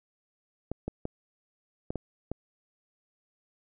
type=clicks; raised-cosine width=2 ms; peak=-19 dBFS; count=6; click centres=0.716 / 0.88 / 1.054 / 1.905 / 1.957 / 2.316 s; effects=none